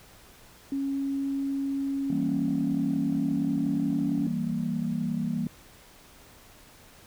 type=tone with pitch glide; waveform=sine; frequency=275.2 to 281.3 Hz; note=C#4 to C#4; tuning=-12 to +26 cents; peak=-26 dBFS; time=0.72-4.27 s; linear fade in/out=2 ms; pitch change=+38 cents; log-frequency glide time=3.01-4.11 s
type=chord; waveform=sine; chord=E diminished; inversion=none; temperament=equal; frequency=164.81 / 196 / 233.1 Hz; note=E3 / G3 / Bb3; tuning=0 / 0 / 0 cents; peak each=-31 / -31 / -29 dBFS; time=2.1-5.47 s; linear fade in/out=2 ms
effects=tanh soft clip ceiling -17 dBFS + pink hiss -53 dBFS RMS until 7.06 s